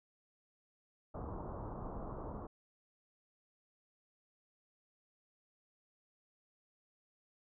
pink low-pass noise, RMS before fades -44 dBFS, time 1.14-2.47 s, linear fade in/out 10 ms, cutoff 1200 Hz, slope 48 dB/octave, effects none

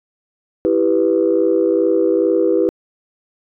sine chord, E minor, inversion none, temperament equal, 329.6 / 392 / 493.9 Hz, E4 / G4 / B4, 0 / 0 / 0 cents, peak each -16 dBFS, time 0.65-2.69 s, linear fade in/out 0 ms, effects tanh soft clip ceiling -4 dBFS

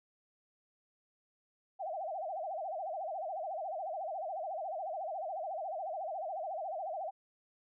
sine tone with vibrato, 698.5 Hz, F5, in tune, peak -36 dBFS, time 1.79-7.11 s, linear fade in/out 20 ms, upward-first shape sine, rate 14 Hz, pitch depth 220 cents each way, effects none

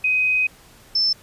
sine tone pair in turn, 2513 / 5294 Hz, D#7 / E8, +17 / +7 cents, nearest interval octave + minor second, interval 1290 cents, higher second, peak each -16 dBFS, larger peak neither, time 0.04-0.47 / 0.95-1.13 s, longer first, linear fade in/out 5 ms, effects pink hiss -49 dBFS RMS until 1.22 s + resampled to 32000 Hz

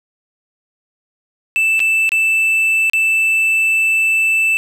triangle tone with dropouts, 2645 Hz, E7, 5 cents sharp, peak -10 dBFS, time 1.56-4.57 s, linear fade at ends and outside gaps 0 ms, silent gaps 1.794-1.802 / 2.092-2.119 / 2.898-2.934 s, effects none

